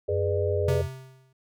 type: chord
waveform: sine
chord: G# diminished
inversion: none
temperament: equal with one note detuned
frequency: 415.3 / 493.9 / 599 Hz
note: G#4 / B4 / D5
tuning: 0 / 0 / +34 cents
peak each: -27 / -30 / -30 dBFS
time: 0.08-0.82 s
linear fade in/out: 10 ms
type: tone with pitch glide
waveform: sine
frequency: 92.5 to 87.92 Hz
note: F#2 to F2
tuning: 0 to +12 cents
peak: -27 dBFS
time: 0.08-0.89 s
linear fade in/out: 50 ms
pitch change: -88 cents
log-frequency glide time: 0.55-0.72 s
type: tone with exponential decay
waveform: square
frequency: 131.3 Hz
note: C3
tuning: 6 cents sharp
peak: -23 dBFS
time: 0.68-1.33 s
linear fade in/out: 5 ms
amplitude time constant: 140 ms
effects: none